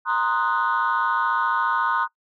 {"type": "chord", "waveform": "sine", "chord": "C half-diminished seventh", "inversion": "third", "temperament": "equal", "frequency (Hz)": [932.3, 1046.5, 1244.5, 1480], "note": ["Bb5", "C6", "Eb6", "Gb6"], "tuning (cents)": [0, 0, 0, 0], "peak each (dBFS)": -24, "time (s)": [0.05, 2.08], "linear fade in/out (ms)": 50, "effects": ["noise-tail reverb RT60 0.1 s tail -22 dB re dry", "tanh soft clip ceiling -13 dBFS"]}